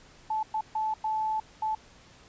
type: tone bursts at uneven times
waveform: sine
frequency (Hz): 870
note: A5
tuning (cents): -20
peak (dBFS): -26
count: 5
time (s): 0.3-0.43 / 0.54-0.61 / 0.75-0.94 / 1.04-1.4 / 1.62-1.75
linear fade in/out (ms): 5
effects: pink hiss -55 dBFS RMS until 2.28 s + resampled to 16000 Hz